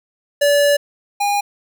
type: tone pair in turn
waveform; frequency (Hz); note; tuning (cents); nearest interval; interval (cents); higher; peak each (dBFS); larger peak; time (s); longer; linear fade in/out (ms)
square; 576 / 814.6; D5 / G#5; -34 / -34; tritone; 600; second; -12 / -16; first; 0.41-0.77 / 1.2-1.41; first; 10
effects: none